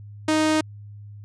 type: tone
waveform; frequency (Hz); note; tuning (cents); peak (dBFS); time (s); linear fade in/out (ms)
sawtooth; 311.1; D#4; 0; -14; 0.28-0.61; 5
effects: added 103 Hz sine -38 dBFS peak until 1.24 s + resampled to 22050 Hz